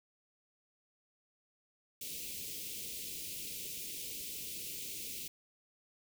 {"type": "band-stop noise", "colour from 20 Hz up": "white", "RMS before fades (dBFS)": -43, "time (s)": [2.01, 5.28], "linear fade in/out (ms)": 5, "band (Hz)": [510, 2300], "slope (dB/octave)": 48, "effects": []}